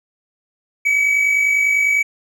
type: tone pair together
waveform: triangle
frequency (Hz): 2231 / 2281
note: C#7 / C#7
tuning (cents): +11 / +49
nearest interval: unison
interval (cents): 38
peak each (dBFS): -22 / -12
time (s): 0.85-2.03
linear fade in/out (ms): 10
effects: none